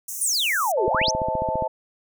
pink high-pass noise, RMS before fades -32 dBFS, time 0.08-0.72 s, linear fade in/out 5 ms, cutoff 5800 Hz, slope 96 dB/octave
sine exponential two-way sweep, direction down then up, 10270 to 349.2 to 6510 Hz, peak -20 dBFS, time 0.21-1.11 s, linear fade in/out 5 ms, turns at 0.85 s
sine chord, A diminished, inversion first, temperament equal with one note detuned, 523.3 / 636.4 / 880 Hz, C5 / Eb5 / A5, 0 / +39 / 0 cents, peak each -29 / -27 / -25 dBFS, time 0.77-1.68 s, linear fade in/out 10 ms
click train, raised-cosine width 3 ms, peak -17 dBFS, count 12, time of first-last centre 0.88-1.623 s, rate 14.8 Hz
effects none

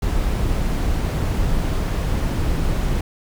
brown noise, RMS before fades -20 dBFS, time 0.02-3.01 s, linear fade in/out 5 ms, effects none

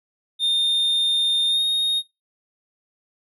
triangle tone with pitch glide, 3638 to 3714 Hz, A#7 to A#7, -43 to -7 cents, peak -16 dBFS, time 0.39-2.03 s, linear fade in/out 50 ms, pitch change +36 cents, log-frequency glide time 1.48-1.61 s, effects noise-tail reverb RT60 0.2 s tail -19 dB re dry

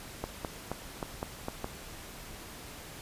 clicks, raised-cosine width 1 ms, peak -19 dBFS, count 7, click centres 0.24 / 0.448 / 0.716 / 1.028 / 1.229 / 1.484 / 1.644 s, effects pink hiss -46 dBFS RMS until 3.01 s + resampled to 32000 Hz

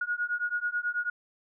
sine beating tone pair, 1440 / 1449.2 Hz, F#6 / F#6, -47 / -36 cents, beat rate 9.2 Hz, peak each -31 dBFS, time 0.01-1.1 s, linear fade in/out 5 ms, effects none

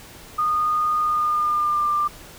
sine tone with pitch glide, 1228 to 1189.6 Hz, D#6 to D6, -23 to +22 cents, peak -18 dBFS, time 0.38-2.08 s, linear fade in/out 10 ms, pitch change -55 cents, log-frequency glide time 1-1.9 s, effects pink hiss -43 dBFS RMS until 2.38 s

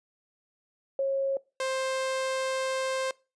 sine / sawtooth tone pair in turn, 544 / 526.1 Hz, C#5 / C5, -33 / +9 cents, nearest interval minor second, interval 58 cents, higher first, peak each -24 dBFS, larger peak neither, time 0.99-1.37 / 1.6-3.11 s, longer second, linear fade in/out 2 ms, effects noise-tail reverb RT60 0.3 s tail -23 dB re dry + resampled to 22050 Hz

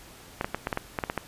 clicks, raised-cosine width 0.5 ms, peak -12 dBFS, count 10, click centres 0.411 / 0.445 / 0.546 / 0.671 / 0.728 / 0.774 / 0.988 / 1.038 / 1.099 / 1.177 s, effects pink hiss -49 dBFS RMS until 1.27 s + resampled to 32000 Hz

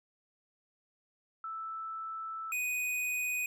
sine / square tone pair in turn, 1318.5 / 2489 Hz, E6 / D#7, 0 / 0 cents, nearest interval major seventh, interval 1100 cents, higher second, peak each -37 / -32 dBFS, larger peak second, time 1.44-2.52 / 2.52-3.46 s, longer first, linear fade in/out 2 ms, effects none

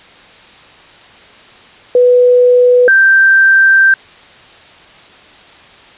sine tone pair in turn, 493.9 / 1568 Hz, B4 / G6, 0 / 0 cents, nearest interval octave + minor sixth, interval 2000 cents, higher second, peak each -4 dBFS, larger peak neither, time 1.95-2.88 / 2.88-3.94 s, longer second, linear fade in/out 2 ms, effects white hiss -39 dBFS RMS until 5.97 s + resampled to 8000 Hz

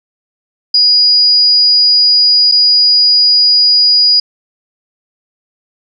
sine tone with dropouts, 4900 Hz, D#8, 27 cents flat, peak -5 dBFS, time 0.74-4.2 s, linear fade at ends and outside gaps 5 ms, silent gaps 2.515-2.52 s, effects none

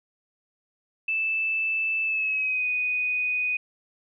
sine tone with pitch glide, 2636 to 2488 Hz, E7 to D#7, -1 to -1 cents, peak -23 dBFS, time 1.08-3.57 s, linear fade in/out 5 ms, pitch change -100 cents, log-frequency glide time 2.04-2.67 s, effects none

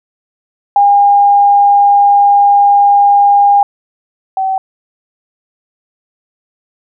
sine tone pair in turn, 809 / 765.6 Hz, G#5 / G5, -46 / -41 cents, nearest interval minor second, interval 95 cents, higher first, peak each -4 / -11 dBFS, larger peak first, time 0.76-3.63 / 4.37-4.58 s, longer first, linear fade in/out 2 ms, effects none

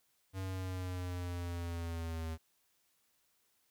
square linear sweep, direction down, 95.5 to 80.1 Hz, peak -38 dBFS, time 0.33-2.38 s, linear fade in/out 50 ms, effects white hiss -75 dBFS RMS until 3.7 s

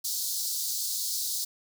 pink high-pass noise, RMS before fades -31 dBFS, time 0.04-1.45 s, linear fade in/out 10 ms, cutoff 4100 Hz, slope 48 dB/octave, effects none

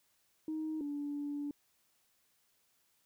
sine tone pair in turn, 313 / 289.1 Hz, D#4 / D4, +10 / -27 cents, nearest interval minor second, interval 137 cents, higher first, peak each -34 / -35 dBFS, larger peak first, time 0.48-0.81 / 0.81-1.51 s, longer second, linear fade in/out 2 ms, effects tanh soft clip ceiling -31 dBFS + white hiss -74 dBFS RMS until 3.05 s

